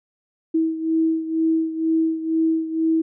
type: beating tone pair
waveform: sine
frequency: 322.4 / 324.5 Hz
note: E4 / E4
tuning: -38 / -27 cents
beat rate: 2.1 Hz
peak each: -19 / -24 dBFS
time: 0.54-3.02 s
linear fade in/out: 10 ms
effects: none